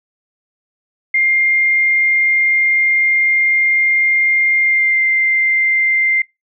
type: tone with pitch glide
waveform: sine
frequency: 2112 to 2091 Hz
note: C7 to C7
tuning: +16 to -2 cents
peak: -11 dBFS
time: 1.14-6.22 s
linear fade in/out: 5 ms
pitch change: -18 cents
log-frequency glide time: 4.61-5.03 s
effects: noise-tail reverb RT60 0.2 s tail -23 dB re dry